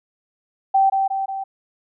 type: tone with echo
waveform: sine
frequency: 777 Hz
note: G5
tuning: 16 cents flat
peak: -12 dBFS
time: 0.74-0.9 s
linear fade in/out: 10 ms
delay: 180 ms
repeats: 3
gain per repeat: -4 dB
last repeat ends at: 1.44 s
effects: none